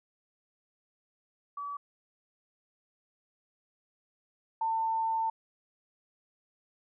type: tone pair in turn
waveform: sine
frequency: 1145 / 896.9 Hz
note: D6 / A5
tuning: -44 / +33 cents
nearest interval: major third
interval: 423 cents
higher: first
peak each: -35 / -27 dBFS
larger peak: second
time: 1.57-1.77 / 4.61-5.3 s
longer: second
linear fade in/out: 5 ms
effects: none